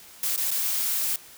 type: noise with dropouts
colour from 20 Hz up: blue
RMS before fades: -26 dBFS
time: 0.23-1.16 s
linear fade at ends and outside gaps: 2 ms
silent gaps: 0.362-0.376 / 0.507-0.513 s
effects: white hiss -48 dBFS RMS until 1.37 s